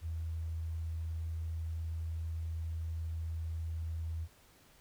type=tone; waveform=sine; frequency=81.4 Hz; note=E2; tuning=21 cents flat; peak=-35 dBFS; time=0.01-4.28 s; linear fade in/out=50 ms; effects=pink hiss -63 dBFS RMS until 4.8 s